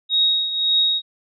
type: tone with tremolo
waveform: sine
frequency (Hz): 3770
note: A#7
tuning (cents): +19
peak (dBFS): -13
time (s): 0.09-1.02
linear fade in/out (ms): 50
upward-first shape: triangle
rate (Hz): 1.8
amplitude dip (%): 70
effects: none